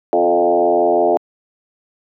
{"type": "tone with frequency modulation", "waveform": "sine", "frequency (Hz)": 523.3, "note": "C5", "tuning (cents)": 0, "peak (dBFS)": -10, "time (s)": [0.13, 1.17], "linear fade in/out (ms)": 0, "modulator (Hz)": 85.7, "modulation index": 2.7, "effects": ["high-pass 300 Hz 12 dB/octave"]}